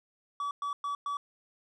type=tone bursts; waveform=triangle; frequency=1144 Hz; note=D6; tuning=46 cents flat; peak=-29 dBFS; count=4; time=0.4-1.17 s; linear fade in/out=2 ms; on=110 ms; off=110 ms; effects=resampled to 24000 Hz